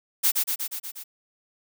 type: noise with echo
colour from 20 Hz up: blue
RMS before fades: -20 dBFS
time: 0.23-0.32 s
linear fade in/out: 20 ms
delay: 120 ms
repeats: 6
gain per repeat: -3 dB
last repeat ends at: 1.04 s
effects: none